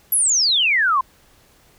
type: exponential sweep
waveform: sine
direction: down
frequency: 11840 to 1009 Hz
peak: -14 dBFS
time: 0.12-1.01 s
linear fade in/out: 5 ms
effects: pink hiss -54 dBFS RMS until 1.78 s